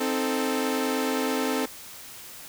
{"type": "chord", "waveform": "sawtooth", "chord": "A diminished", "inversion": "first", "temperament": "equal", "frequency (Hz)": [261.6, 311.1, 440], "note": ["C4", "Eb4", "A4"], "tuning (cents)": [0, 0, 0], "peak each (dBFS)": [-23, -28, -25], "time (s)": [0, 1.66], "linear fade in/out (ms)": 10, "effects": ["white hiss -43 dBFS RMS until 2.48 s"]}